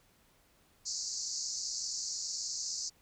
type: band-pass noise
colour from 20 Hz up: white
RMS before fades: -38 dBFS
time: 0.85-2.9 s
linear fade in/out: 20 ms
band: 4400 to 7200 Hz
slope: 96 dB/octave
effects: pink hiss -67 dBFS RMS until 3.01 s